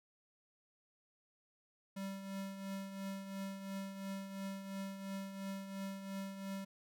square tone with tremolo, 194.8 Hz, G3, 11 cents flat, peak -40 dBFS, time 1.96-6.65 s, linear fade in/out 10 ms, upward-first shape triangle, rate 2.9 Hz, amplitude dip 60%, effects none

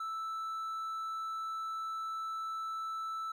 triangle tone, 1318.5 Hz, E6, in tune, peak -34 dBFS, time 0-3.32 s, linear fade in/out 5 ms, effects none

